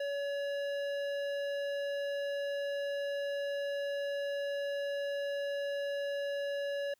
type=tone with hard clipping; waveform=sine; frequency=566 Hz; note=C#5; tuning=36 cents sharp; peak=-35 dBFS; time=0-6.94 s; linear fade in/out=5 ms; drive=13 dB; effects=white hiss -75 dBFS RMS until 6.99 s